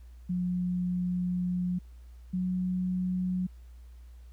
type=tone pair in turn; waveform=sine; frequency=179.5 / 182.95 Hz; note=F3 / F#3; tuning=+48 / -19 cents; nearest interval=unison; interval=33 cents; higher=second; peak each=-27 dBFS; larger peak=neither; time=0.29-1.79 / 2.33-3.47 s; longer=first; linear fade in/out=10 ms; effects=added 60 Hz sine -46 dBFS peak until 4.32 s + pink hiss -68 dBFS RMS until 4.32 s